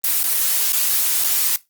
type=noise with dropouts; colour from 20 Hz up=blue; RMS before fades=-18 dBFS; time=0.04-1.56 s; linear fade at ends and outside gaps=1 ms; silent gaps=0.231-0.239 / 0.722-0.731 / 1.239-1.244 s; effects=noise-tail reverb RT60 0.2 s tail -19 dB re dry + Opus 24 kbps